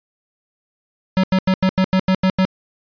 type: tone bursts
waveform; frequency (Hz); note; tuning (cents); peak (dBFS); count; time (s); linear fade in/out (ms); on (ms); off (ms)
square; 188; F#3; +28; -13; 9; 1.17-2.451; 0; 65; 87
effects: resampled to 11025 Hz